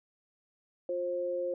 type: tone pair together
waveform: sine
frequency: 353.8 / 530.7 Hz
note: F4 / C5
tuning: +23 / +24 cents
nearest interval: perfect fifth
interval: 701 cents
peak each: -37 / -31 dBFS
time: 0.89-1.54 s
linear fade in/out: 2 ms
effects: none